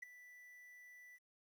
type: tone with ADSR envelope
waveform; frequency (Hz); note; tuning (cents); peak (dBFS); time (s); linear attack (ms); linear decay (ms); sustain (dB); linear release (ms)
triangle; 1975.5; B6; 0; -40; 0.02-1.19; 10; 8; -15; 37
effects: 12-bit